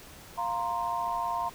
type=chord; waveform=sine; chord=F suspended fourth; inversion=none; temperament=equal; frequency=698.5 / 932.3 / 1046.5 Hz; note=F5 / Bb5 / C6; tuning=0 / 0 / 0 cents; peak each=-34 / -31 / -33 dBFS; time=0.37-1.5 s; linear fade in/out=20 ms; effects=pink hiss -49 dBFS RMS until 1.54 s